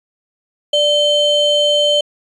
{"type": "ring-modulated tone", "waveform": "triangle", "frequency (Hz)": 1839, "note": "A#6", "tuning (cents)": -24, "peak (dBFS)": -6, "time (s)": [0.73, 2.01], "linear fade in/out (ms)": 5, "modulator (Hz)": 1250, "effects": ["resampled to 24000 Hz"]}